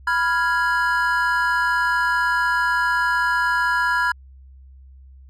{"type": "chord", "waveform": "triangle", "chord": "F diminished", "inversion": "second", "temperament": "equal", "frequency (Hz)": [987.8, 1396.9, 1661.2], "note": ["Cb6", "F6", "Ab6"], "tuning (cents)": [0, 0, 0], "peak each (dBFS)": -20, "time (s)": [0.07, 4.12], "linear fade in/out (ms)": 5, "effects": ["added 66 Hz sine -42 dBFS peak until 5.29 s"]}